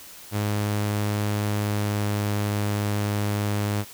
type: tone with pitch glide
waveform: sawtooth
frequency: 104.1 to 103.38 Hz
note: G#2 to G#2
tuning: +5 to -7 cents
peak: -19 dBFS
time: 0.31-3.85 s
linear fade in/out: 50 ms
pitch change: -12 cents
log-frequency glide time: 1.39-2.19 s
effects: white hiss -44 dBFS RMS until 3.93 s